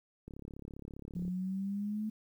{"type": "click train", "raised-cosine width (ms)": 3, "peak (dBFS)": -33, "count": 36, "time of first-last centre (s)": [0.28, 1.28], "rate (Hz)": 35}
{"type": "exponential sweep", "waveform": "sine", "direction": "up", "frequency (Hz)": [174.61, 218], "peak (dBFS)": -33, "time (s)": [1.15, 2.1], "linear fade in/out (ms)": 10}
{"effects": ["11-bit"]}